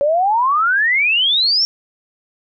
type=exponential sweep; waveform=sine; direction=up; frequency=554.4 to 5588 Hz; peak=-12 dBFS; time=0.01-1.65 s; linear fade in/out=0 ms; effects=none